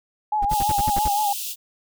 sine tone with vibrato, 829 Hz, G#5, 3 cents flat, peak -19 dBFS, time 0.32-1.33 s, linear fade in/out 5 ms, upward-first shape sine, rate 5.9 Hz, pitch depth 58 cents each way
brown noise bursts, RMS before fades -25 dBFS, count 8, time 0.42-1.081 s, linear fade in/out 5 ms, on 31 ms, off 59 ms
white high-pass noise, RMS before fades -30 dBFS, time 0.49-1.56 s, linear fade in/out 50 ms, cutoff 2600 Hz, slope 96 dB/octave
effects none

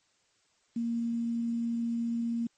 sine tone with quantisation, 233.1 Hz, A#3, in tune, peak -28 dBFS, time 0.76-2.47 s, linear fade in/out 5 ms, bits 9, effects white hiss -70 dBFS RMS until 2.57 s + MP3 32 kbps

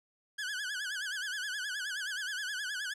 sawtooth tone with vibrato, 1585 Hz, G6, 19 cents sharp, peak -31 dBFS, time 0.38-2.94 s, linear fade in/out 10 ms, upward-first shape sine, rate 9.5 Hz, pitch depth 140 cents each way, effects low-pass 9000 Hz 12 dB/octave

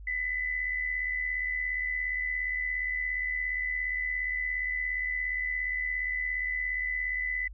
sine tone with amplitude modulation, 2002 Hz, B6, 23 cents sharp, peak -26 dBFS, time 0.07-7.48 s, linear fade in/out 5 ms, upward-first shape sine, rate 77.2 Hz, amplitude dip 55%, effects added 50 Hz sine -42 dBFS peak until 7.53 s

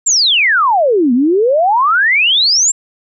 sine exponential two-way sweep, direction down then up, 7640 to 233.1 to 7640 Hz, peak -8 dBFS, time 0.06-2.72 s, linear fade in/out 10 ms, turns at 1.13 s, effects none

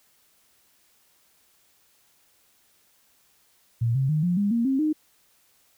sine tone with pitch steps, 116.54 / 133.87 / 153.78 / 176.64 / 202.9 / 233.1 / 267.7 / 307.6 Hz, A#2 / C3 / D#3 / F3 / G#3 / A#3 / C4 / D#4, 0 / +40 / -20 / +20 / -40 / 0 / +40 / -20 cents, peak -20 dBFS, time 3.81-4.93 s, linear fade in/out 10 ms, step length 140 ms, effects white hiss -63 dBFS RMS until 5.77 s

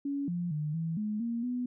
sine tone with pitch steps, 281.2 / 174.5 / 151 / 163.7 / 211.8 / 233.4 / 247.3 Hz, C#4 / F3 / D3 / E3 / G#3 / A#3 / B3, +25 / -1 / +48 / -12 / +34 / +2 / +3 cents, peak -30 dBFS, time 0.05-1.66 s, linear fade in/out 5 ms, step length 230 ms, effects none

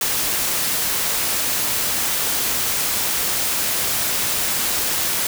white noise, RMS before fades -21 dBFS, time 0.01-5.27 s, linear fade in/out 2 ms, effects none

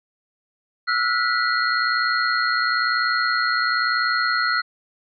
sine tone cluster, 1325 / 1446 / 1966 / 4236 Hz, E6 / F#6 / B6 / C8, +9 / -40 / -8 / +21 cents, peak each -23 / -22 / -26 / -26 dBFS, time 0.87-4.62 s, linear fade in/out 20 ms, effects none

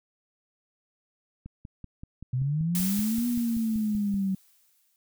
click train, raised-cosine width 5 ms, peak -28 dBFS, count 15, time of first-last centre 1.46-4.142 s, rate 5.22 Hz
sine linear two-way sweep, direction up then down, 122.6 to 242.8 to 188.9 Hz, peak -24 dBFS, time 2.33-4.35 s, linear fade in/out 5 ms, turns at 3.27 s
blue noise with exponential decay, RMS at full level -30 dBFS, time 2.75-4.96 s, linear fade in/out 1 ms, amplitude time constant 480 ms
effects none

